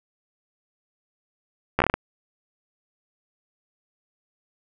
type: slowing click train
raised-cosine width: 0.5 ms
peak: -5 dBFS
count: 7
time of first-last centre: 1.79-1.94 s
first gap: 13 ms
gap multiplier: 1.26
effects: none